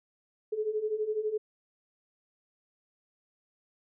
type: beating tone pair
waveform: sine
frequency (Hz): 420.9 / 432.9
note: G#4 / A4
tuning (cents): +23 / -28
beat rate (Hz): 12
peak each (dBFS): -34 / -30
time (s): 0.52-1.38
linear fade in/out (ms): 10
effects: none